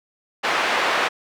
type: band-pass noise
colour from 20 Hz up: pink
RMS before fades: -21 dBFS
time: 0.43-1.09 s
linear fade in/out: 20 ms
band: 680 to 2700 Hz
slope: 12 dB/octave
effects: none